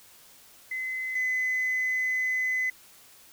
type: tone pair in turn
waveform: sine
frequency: 2039 / 2025 Hz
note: C7 / B6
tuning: -45 / +43 cents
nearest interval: unison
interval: 12 cents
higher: first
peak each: -29 / -23 dBFS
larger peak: second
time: 0.71-1.15 / 1.15-2.7 s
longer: second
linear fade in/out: 5 ms
effects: tanh soft clip ceiling -22 dBFS + white hiss -54 dBFS RMS until 3.32 s